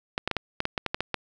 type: clicks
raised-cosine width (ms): 0.3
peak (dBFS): -10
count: 11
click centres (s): 0.179 / 0.276 / 0.313 / 0.367 / 0.604 / 0.654 / 0.778 / 0.863 / 0.945 / 1.006 / 1.143
effects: none